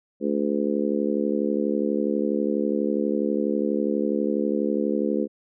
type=harmonic tone; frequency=72.2 Hz; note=D2; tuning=29 cents flat; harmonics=3 / 4 / 5 / 6 / 7; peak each=-26 / -27 / -28 / -29 / -29 dBFS; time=0.2-5.28 s; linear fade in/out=50 ms; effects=none